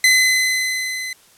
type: tone with level ramp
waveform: sawtooth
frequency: 2032 Hz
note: B6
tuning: 49 cents sharp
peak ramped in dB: -6 to -22 dBFS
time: 0.04-1.13 s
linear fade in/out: 2 ms
effects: white hiss -51 dBFS RMS until 1.37 s + low-pass 12000 Hz 12 dB/octave